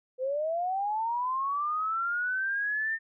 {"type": "linear sweep", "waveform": "sine", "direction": "up", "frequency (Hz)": [500, 1819], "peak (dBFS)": -27, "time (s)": [0.18, 2.99], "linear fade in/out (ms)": 50, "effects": []}